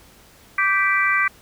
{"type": "harmonic tone with a mistuned harmonic", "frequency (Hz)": 390, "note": "G4", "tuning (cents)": -9, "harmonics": [3, 4, 5, 6], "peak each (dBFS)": [-22, -22, -20, -23], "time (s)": [0.58, 1.28], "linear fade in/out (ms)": 5, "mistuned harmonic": 5, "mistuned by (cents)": 21, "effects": ["pink hiss -50 dBFS RMS until 1.41 s"]}